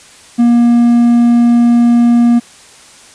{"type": "tone", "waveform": "triangle", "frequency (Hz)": 237.4, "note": "A#3", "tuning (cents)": 32, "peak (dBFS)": -3, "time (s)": [0.38, 2.4], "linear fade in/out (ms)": 20, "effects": ["white hiss -39 dBFS RMS until 3.14 s", "resampled to 22050 Hz"]}